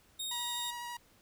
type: tone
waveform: sawtooth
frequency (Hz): 3719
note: A#7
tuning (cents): -5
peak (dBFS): -33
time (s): 0.19-0.71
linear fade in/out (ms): 10
type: tone with vibrato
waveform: sawtooth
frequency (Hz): 958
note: A#5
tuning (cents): +47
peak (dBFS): -36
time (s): 0.31-0.97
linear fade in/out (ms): 5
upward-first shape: sine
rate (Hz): 12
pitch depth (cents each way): 11
effects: pink hiss -65 dBFS RMS until 1.21 s